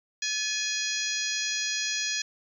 harmonic tone with a mistuned harmonic, 830.6 Hz, G#5, in tune, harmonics 2 / 3 / 4 / 5 / 6 / 7 / 8, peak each -35 / -35 / -35 / -35 / -35 / -35 / -35 dBFS, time 0.22-2.22 s, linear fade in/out 5 ms, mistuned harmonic 2, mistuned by +63 cents, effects 10-bit

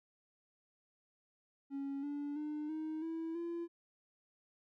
triangle tone with pitch steps, 277 / 288.6 / 300.7 / 313.3 / 326.4 / 340 Hz, C#4 / D4 / D4 / D#4 / E4 / F4, -1 / -30 / +41 / +12 / -17 / -46 cents, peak -35 dBFS, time 1.7-3.68 s, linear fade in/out 50 ms, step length 330 ms, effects tanh soft clip ceiling -32 dBFS

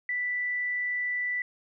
sine tone, 1975.5 Hz, B6, in tune, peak -27 dBFS, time 0.09-1.42 s, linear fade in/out 2 ms, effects none

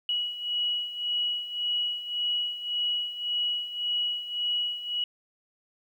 sine beating tone pair, 2919 / 2920.8 Hz, F#7 / F#7, -24 / -23 cents, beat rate 1.8 Hz, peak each -33 / -28 dBFS, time 0.09-5.04 s, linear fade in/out 2 ms, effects 10-bit

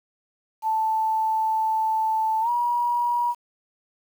sine tone with pitch glide, 880 to 959.6 Hz, A5 to A#5, 0 to +50 cents, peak -20 dBFS, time 0.62-3.35 s, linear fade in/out 50 ms, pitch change +150 cents, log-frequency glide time 2.41-2.49 s, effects 8-bit

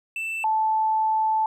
triangle / sine tone pair in turn, 2659 / 874.9 Hz, E7 / A5, +14 / -10 cents, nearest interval octave + perfect fifth, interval 1924 cents, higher first, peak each -25 / -19 dBFS, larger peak second, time 0.16-0.44 / 0.44-1.46 s, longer second, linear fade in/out 2 ms, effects none

